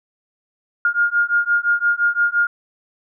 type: beating tone pair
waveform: sine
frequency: 1414 / 1419.8 Hz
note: F6 / F6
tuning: +21 / +28 cents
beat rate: 5.8 Hz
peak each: -18 dBFS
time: 0.85-2.47 s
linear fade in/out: 2 ms
effects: none

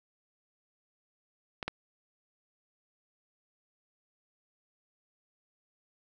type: clicks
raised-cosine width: 0.3 ms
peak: -19 / -16 dBFS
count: 2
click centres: 1.628 / 1.68 s
effects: none

